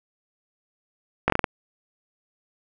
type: slowing click train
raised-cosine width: 0.5 ms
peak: -4 dBFS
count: 6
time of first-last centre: 1.28-1.442 s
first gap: 19 ms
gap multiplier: 1.27
effects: none